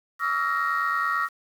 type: tone cluster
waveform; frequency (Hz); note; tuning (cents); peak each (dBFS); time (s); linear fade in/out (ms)
sine; 1137 / 1290 / 1379 / 1870; C#6 / E6 / F6 / A#6; +44 / -38 / -22 / +5; -27; 0.19-1.29; 50
effects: tanh soft clip ceiling -16 dBFS + 8-bit